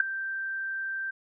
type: tone with ADSR envelope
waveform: sine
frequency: 1568 Hz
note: G6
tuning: in tune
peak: -14 dBFS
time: 0-1.11 s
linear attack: 3 ms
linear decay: 8 ms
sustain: -16 dB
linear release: 9 ms
effects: none